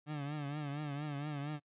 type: tone with vibrato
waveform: 30% pulse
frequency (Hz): 146.1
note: D3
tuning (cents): -9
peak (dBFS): -35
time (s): 0.06-1.6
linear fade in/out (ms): 50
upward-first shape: triangle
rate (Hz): 4.3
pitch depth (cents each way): 93
effects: noise-tail reverb RT60 0.1 s tail -26 dB re dry + resampled to 8000 Hz